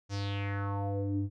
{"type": "tone with low-pass filter sweep", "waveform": "square", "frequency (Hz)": 100, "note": "G2", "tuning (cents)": 35, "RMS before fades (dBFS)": -33, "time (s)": [0.09, 1.3], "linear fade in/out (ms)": 50, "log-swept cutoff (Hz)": [6200, 210], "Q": 3.9, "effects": []}